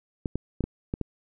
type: clicks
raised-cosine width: 3 ms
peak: -15 dBFS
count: 6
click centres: 0.258 / 0.356 / 0.607 / 0.64 / 0.939 / 1.013 s
effects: none